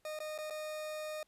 40% pulse tone with dropouts, 615 Hz, D#5, 20 cents flat, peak -38 dBFS, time 0.05-1.23 s, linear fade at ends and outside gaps 2 ms, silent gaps 0.19-0.202 / 0.379-0.386 / 0.5-0.506 s, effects pink hiss -75 dBFS RMS until 1.27 s + resampled to 32000 Hz

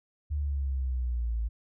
sine exponential sweep, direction down, 74.7 to 54.7 Hz, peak -27 dBFS, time 0.3-1.49 s, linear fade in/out 20 ms, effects none

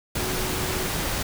sine tone in noise, 370 Hz, F#4, in tune, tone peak -33 dBFS, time 0.19-0.87 s, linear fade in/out 5 ms, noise pink, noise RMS -27 dBFS, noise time 0.15-1.23 s, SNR -9 dB, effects none

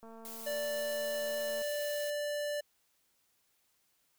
click train, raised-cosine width 1 ms, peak -39 dBFS, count 360, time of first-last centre 0.03-1.618 s, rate 226 Hz
blue noise, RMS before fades -46 dBFS, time 0.25-2.1 s, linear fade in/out 0 ms
square tone, 587.3 Hz, D5, in tune, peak -34 dBFS, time 0.46-2.61 s, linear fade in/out 10 ms
effects white hiss -74 dBFS RMS until 4.18 s

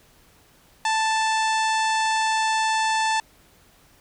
harmonic tone, 881 Hz, A5, 2 cents sharp, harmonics 1 / 2 / 3 / 4 / 5 / 6 / 7 / 8 / 9 / 10, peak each -21 / -27 / -31 / -33 / -35 / -37 / -38 / -39 / -40 / -41 dBFS, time 0.85-3.2 s, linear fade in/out 2 ms, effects pink hiss -56 dBFS RMS until 4 s

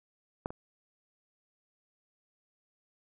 clicks, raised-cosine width 1 ms, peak -18 / -27 dBFS, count 2, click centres 0.459 / 0.505 s, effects none

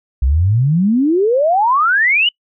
sine exponential sweep, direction up, 60.3 to 3011 Hz, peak -10 dBFS, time 0.22-2.29 s, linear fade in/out 5 ms, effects noise-tail reverb RT60 0.1 s tail -26 dB re dry

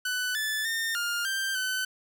sawtooth tone with pitch steps, 1496 / 1744 / 1820 / 1410 / 1573 / 1516 Hz, F#6 / A6 / A#6 / F6 / G6 / F#6, +19 / -16 / -42 / +16 / +6 / +42 cents, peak -24 dBFS, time 0.05-1.85 s, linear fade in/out 5 ms, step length 300 ms, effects none

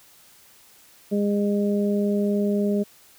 harmonic tone, 204.1 Hz, G#3, 30 cents flat, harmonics 1 / 2 / 3, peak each -21 / -25 / -30 dBFS, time 1.11-2.84 s, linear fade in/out 20 ms, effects white hiss -53 dBFS RMS until 3.18 s

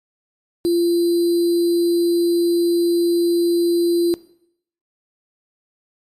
sine tone with sample-and-hold, 343.1 Hz, F4, 31 cents flat, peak -14 dBFS, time 0.65-4.14 s, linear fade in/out 0 ms, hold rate 4410 Hz, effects noise-tail reverb RT60 0.7 s tail -19 dB re dry + MP3 64 kbps

